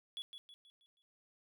triangle tone with echo, 3384 Hz, G#7, 32 cents sharp, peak -39 dBFS, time 0.17-0.22 s, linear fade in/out 0 ms, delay 160 ms, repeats 5, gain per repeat -7 dB, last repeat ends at 1.02 s, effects none

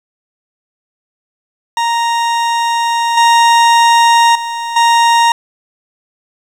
40% pulse tone with level steps, 932.3 Hz, A#5, in tune, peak -11 / -5 / -17 / -6 dBFS, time 1.77-5.32 s, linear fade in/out 2 ms, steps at 3.17 / 4.35 / 4.76 s, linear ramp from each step 5 ms, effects low-pass 8000 Hz 12 dB/octave + 7-bit

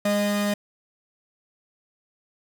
45% pulse tone pair together, 204.9 / 616.3 Hz, G#3 / D#5, -23 / -17 cents, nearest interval octave + perfect fifth, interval 1906 cents, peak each -23 / -25 dBFS, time 0.05-0.54 s, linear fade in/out 5 ms, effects none

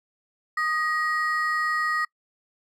triangle ring-modulated tone, 1568 Hz, G6, in tune, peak -18 dBFS, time 0.57-2.05 s, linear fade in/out 5 ms, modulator 329 Hz, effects noise-tail reverb RT60 0.1 s tail -26 dB re dry

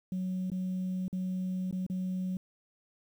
sine tone with dropouts, 185 Hz, F#3, in tune, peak -29 dBFS, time 0.12-2.37 s, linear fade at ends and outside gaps 2 ms, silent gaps 0.501-0.517 / 1.081-1.128 / 1.711-1.726 / 1.865-1.899 s, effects tanh soft clip ceiling -28 dBFS + 10-bit

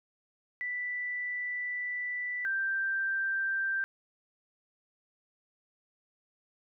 sine tone pair in turn, 1975.5 / 1571.9 Hz, B6 / G6, 0 / +4 cents, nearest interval major third, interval 396 cents, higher first, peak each -32 / -28 dBFS, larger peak second, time 0.61-2.45 / 2.45-3.84 s, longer first, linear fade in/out 0 ms, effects none

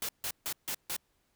white noise bursts, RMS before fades -35 dBFS, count 5, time 0.02-0.965 s, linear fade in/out 2 ms, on 69 ms, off 150 ms, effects pink hiss -74 dBFS RMS until 1.35 s

